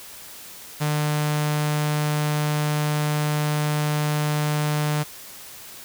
sawtooth tone with notch filter, 150 Hz, D3, 37 cents sharp, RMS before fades -23 dBFS, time 0.8-5.04 s, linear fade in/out 20 ms, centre 350 Hz, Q 1.6, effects white hiss -41 dBFS RMS until 5.84 s

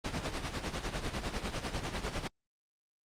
pink noise with tremolo, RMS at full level -33 dBFS, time 0.04-2.28 s, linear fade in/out 10 ms, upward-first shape sine, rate 10 Hz, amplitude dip 65%, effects low-pass 6000 Hz 12 dB/octave + Opus 32 kbps

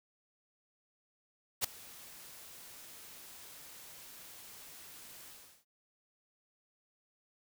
white noise with ADSR envelope, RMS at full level -29 dBFS, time 1.61-5.65 s, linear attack 33 ms, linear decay 4 ms, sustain -23 dB, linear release 370 ms, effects none

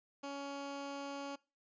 15% pulse tone, 280 Hz, C#4, 18 cents sharp, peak -35 dBFS, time 0.23-1.36 s, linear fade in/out 10 ms, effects noise-tail reverb RT60 0.3 s tail -22 dB re dry + resampled to 16000 Hz

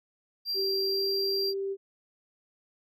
triangle tone, 4734 Hz, D8, 13 cents sharp, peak -27 dBFS, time 0.45-1.54 s, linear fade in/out 50 ms
sine tone with pitch glide, 388.4 to 391.6 Hz, G4 to G4, -16 to -2 cents, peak -29 dBFS, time 0.54-1.77 s, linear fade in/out 50 ms, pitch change +14 cents, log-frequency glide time 0.88-1.01 s
effects none

